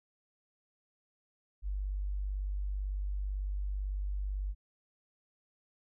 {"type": "tone", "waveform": "sine", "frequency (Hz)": 49, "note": "G1", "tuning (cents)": 0, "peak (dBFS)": -32, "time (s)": [1.62, 4.55], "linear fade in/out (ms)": 50, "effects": []}